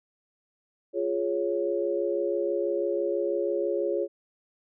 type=chord; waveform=sine; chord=Db major; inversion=first; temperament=equal; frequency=349.2 / 415.3 / 554.4 Hz; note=F4 / Ab4 / Db5; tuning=0 / 0 / 0 cents; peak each=-29 dBFS; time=0.93-4.08 s; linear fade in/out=50 ms; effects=none